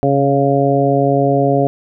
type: harmonic tone with a mistuned harmonic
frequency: 139.3 Hz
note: C#3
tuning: 9 cents sharp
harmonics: 1 / 2 / 3 / 4 / 5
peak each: -17 / -17 / -17 / -17 / -17 dBFS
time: 0.03-1.67 s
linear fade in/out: 0 ms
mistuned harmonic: 1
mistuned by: -24 cents
effects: none